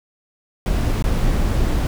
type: noise with dropouts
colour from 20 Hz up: brown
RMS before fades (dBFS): -18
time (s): 0.66-1.87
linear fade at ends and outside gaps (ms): 1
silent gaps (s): 1.025-1.04
effects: none